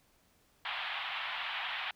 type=band-pass noise; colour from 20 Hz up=white; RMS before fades=-38 dBFS; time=0.65-1.91 s; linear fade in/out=2 ms; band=710 to 3500 Hz; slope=48 dB/octave; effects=pink hiss -69 dBFS RMS until 1.95 s